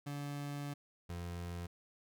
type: tone pair in turn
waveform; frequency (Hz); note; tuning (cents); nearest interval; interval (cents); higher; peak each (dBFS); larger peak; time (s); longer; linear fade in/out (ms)
30% pulse; 143.7 / 86.94; D3 / F2; -37 / -7; major sixth; 870; first; -37 / -38; first; 0.06-0.74 / 1.09-1.67; first; 10
effects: none